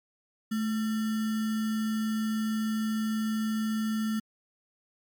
sine tone with sample-and-hold, 218.2 Hz, A3, 14 cents flat, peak -26 dBFS, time 0.51-4.2 s, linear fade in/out 10 ms, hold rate 1575 Hz, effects MP3 96 kbps

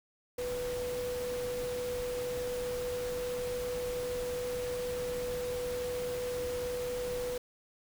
sine tone in noise, 493.9 Hz, B4, in tune, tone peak -33 dBFS, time 0.38-7.38 s, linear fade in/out 5 ms, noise pink, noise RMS -43 dBFS, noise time 0.38-7.38 s, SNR +7 dB, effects none

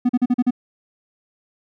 triangle tone bursts, 246.9 Hz, B3, in tune, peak -11 dBFS, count 6, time 0.05-0.508 s, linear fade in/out 10 ms, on 43 ms, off 40 ms, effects none

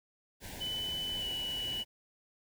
pink band-stop noise, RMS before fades -45 dBFS, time 0.4-1.85 s, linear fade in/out 50 ms, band 1000 to 1500 Hz, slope 96 dB/octave
sine tone with pitch glide, 3000 to 2952 Hz, F#7 to F#7, +23 to -5 cents, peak -34 dBFS, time 0.6-1.84 s, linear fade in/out 20 ms, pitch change -28 cents, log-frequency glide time 1.18-1.25 s
effects none

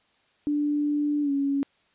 sine tone with pitch glide, 293.7 to 278.8 Hz, D4 to C#4, 0 to +10 cents, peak -22 dBFS, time 0.47-1.63 s, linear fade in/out 0 ms, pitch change -90 cents, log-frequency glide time 1.22-1.31 s, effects white hiss -65 dBFS RMS until 1.94 s + resampled to 8000 Hz

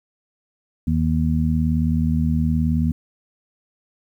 harmonic tone, 79 Hz, D#2, 27 cents sharp, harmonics 1 / 2 / 3, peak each -21 / -21 / -21 dBFS, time 0.87-2.92 s, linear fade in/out 5 ms, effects 9-bit

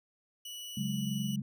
sawtooth tone, 2945 Hz, F#7, 9 cents flat, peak -38 dBFS, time 0.45-1.36 s, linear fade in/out 5 ms
sine chord, C# suspended fourth, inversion none, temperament equal, 138.59 / 185 / 207.7 Hz, C#3 / F#3 / G#3, 0 / 0 / 0 cents, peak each -36 / -37 / -34 dBFS, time 0.77-1.42 s, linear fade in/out 5 ms
effects none

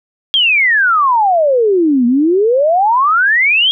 sine exponential two-way sweep, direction down then up, 3303 to 233.1 to 3303 Hz, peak -8 dBFS, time 0.34-3.71 s, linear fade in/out 0 ms, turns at 2.06 s, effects none

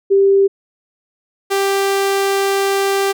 sine / sawtooth tone pair in turn, 393.3 / 393.3 Hz, G4 / G4, +6 / +6 cents, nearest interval unison, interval 0 cents, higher neither, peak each -8 / -10 dBFS, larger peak first, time 0.1-0.48 / 1.5-3.13 s, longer second, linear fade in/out 20 ms, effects none

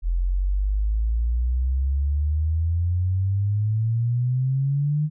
sine exponential sweep, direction up, 42.17 to 153.8 Hz, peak -19 dBFS, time 0.02-5.1 s, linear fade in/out 50 ms, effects none

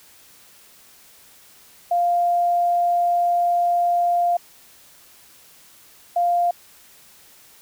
sine tone bursts at uneven times, 698.5 Hz, F5, in tune, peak -16 dBFS, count 2, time 1.91-4.37 / 6.16-6.51 s, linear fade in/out 5 ms, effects white hiss -50 dBFS RMS until 7.61 s

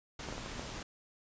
pink noise, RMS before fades -43 dBFS, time 0.19-0.83 s, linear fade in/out 5 ms
clicks, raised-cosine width 1 ms, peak -27 dBFS, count 5, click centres 0.287 / 0.326 / 0.38 / 0.461 / 0.595 s
effects resampled to 16000 Hz

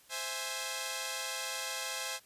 5% pulse chord, C augmented, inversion none, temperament equal, 523.3 / 659.3 / 830.6 Hz, C5 / E5 / G#5, 0 / 0 / 0 cents, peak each -28 / -30 / -28 dBFS, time 0.09-2.2 s, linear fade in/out 50 ms, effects white hiss -62 dBFS RMS until 2.25 s + resampled to 32000 Hz

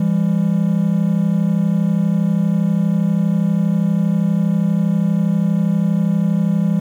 triangle tone pair together, 167.55 / 200 Hz, E3 / G3, +29 / +35 cents, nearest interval minor third, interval 306 cents, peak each -14 dBFS, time 0-6.8 s, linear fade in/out 5 ms, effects tanh soft clip ceiling -4 dBFS + 8-bit

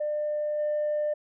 sine tone with level steps, 599 Hz, D5, 34 cents sharp, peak -25 / -23 dBFS, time 0-1.14 s, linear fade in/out 10 ms, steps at 0.58 s, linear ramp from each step 20 ms, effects tanh soft clip ceiling -22 dBFS

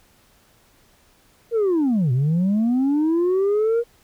sine linear two-way sweep, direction down then up, 477.3 to 120 to 477.3 Hz, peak -14 dBFS, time 1.51-3.84 s, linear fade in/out 50 ms, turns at 2.12 s, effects tanh soft clip ceiling -15 dBFS + pink hiss -57 dBFS RMS until 4.03 s

